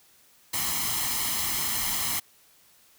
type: noise with comb filter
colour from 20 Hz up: white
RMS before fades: -28 dBFS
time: 0.53-2.2 s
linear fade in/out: 10 ms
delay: 0.97 ms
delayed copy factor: +0.65
effects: white hiss -59 dBFS RMS until 2.98 s